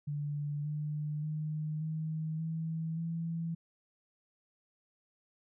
sine tone with pitch steps, 146.3 / 149.98 / 153.75 / 157.62 / 161.58 / 165.65 Hz, D3 / D3 / D#3 / D#3 / E3 / E3, -6 / +37 / -20 / +23 / -34 / +9 cents, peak -33 dBFS, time 0.07-3.55 s, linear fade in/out 10 ms, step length 580 ms, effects none

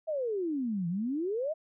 sine exponential two-way sweep, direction down then up, 659.3 to 164.81 to 659.3 Hz, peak -29 dBFS, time 0.07-1.54 s, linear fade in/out 20 ms, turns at 0.88 s, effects none

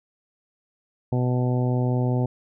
harmonic tone, 124.9 Hz, B2, 20 cents sharp, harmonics 1 / 2 / 3 / 4 / 5 / 6 / 7, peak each -21 / -27 / -31 / -33 / -35 / -37 / -38 dBFS, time 1.12-2.26 s, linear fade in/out 5 ms, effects none

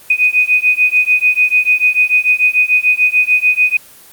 sine beating tone pair, 2489 / 2495.8 Hz, D#7 / D#7, 0 / +5 cents, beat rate 6.8 Hz, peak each -12 dBFS, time 0.1-3.77 s, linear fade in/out 5 ms, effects white hiss -40 dBFS RMS until 4.12 s + Opus 24 kbps

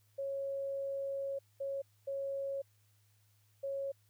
sine tone bursts at uneven times, 550 Hz, C#5, 14 cents flat, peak -35 dBFS, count 4, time 0.18-1.39 / 1.6-1.82 / 2.07-2.62 / 3.63-3.92 s, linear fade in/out 10 ms, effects added 104 Hz sine -68 dBFS peak until 4.09 s + white hiss -74 dBFS RMS until 4.09 s

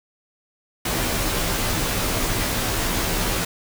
pink noise with comb filter, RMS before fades -23 dBFS, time 0.85-3.45 s, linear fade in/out 5 ms, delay 14 ms, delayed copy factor -0.7, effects none

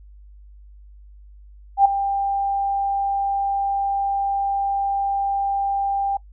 sine tone with ADSR envelope, 793 Hz, G5, 20 cents sharp, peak -7 dBFS, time 1.77-6.17 s, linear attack 82 ms, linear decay 7 ms, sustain -12 dB, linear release 4 ms, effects noise-tail reverb RT60 0.1 s tail -22 dB re dry + added 50 Hz sine -42 dBFS peak until 6.32 s

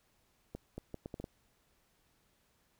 accelerating click train, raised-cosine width 2 ms, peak -28 dBFS, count 7, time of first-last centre 0.55-1.242 s, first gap 230 ms, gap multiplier 0.71, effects pink hiss -73 dBFS RMS until 2.79 s

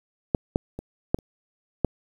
clicks, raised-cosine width 2 ms, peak -6 / -7 / -20 / -6 / -30 / -6 dBFS, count 6, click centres 0.348 / 0.559 / 0.79 / 1.145 / 1.188 / 1.847 s, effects 8-bit

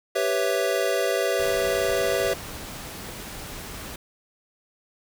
square chord, C# half-diminished seventh, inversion second, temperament equal, 392 / 493.9 / 554.4 / 659.3 Hz, G4 / B4 / C#5 / E5, 0 / 0 / 0 / 0 cents, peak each -28 dBFS, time 0.15-2.34 s, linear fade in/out 10 ms
pink noise, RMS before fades -37 dBFS, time 1.39-3.96 s, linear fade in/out 5 ms
effects none

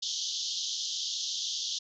pink band-pass noise, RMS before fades -34 dBFS, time 0.02-1.79 s, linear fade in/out 10 ms, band 3100 to 6600 Hz, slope 96 dB/octave, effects none

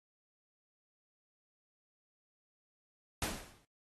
pink noise with exponential decay, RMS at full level -33 dBFS, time 3.22-3.65 s, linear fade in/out 1 ms, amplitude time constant 92 ms, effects noise-tail reverb RT60 0.1 s tail -25 dB re dry + AAC 32 kbps

